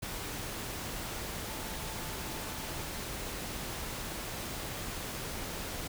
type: tone in noise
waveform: sine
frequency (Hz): 880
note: A5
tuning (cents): 0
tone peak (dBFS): -50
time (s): 1.45-2.82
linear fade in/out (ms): 10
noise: pink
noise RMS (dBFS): -39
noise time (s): 0.02-5.88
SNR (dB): -14
effects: none